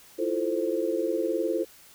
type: chord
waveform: sine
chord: F major seventh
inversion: third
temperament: equal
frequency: 329.6 / 349.2 / 440 / 523.3 Hz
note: E4 / F4 / A4 / C5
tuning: 0 / 0 / 0 / 0 cents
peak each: -30 dBFS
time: 0.18-1.65 s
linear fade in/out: 20 ms
effects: white hiss -53 dBFS RMS until 1.94 s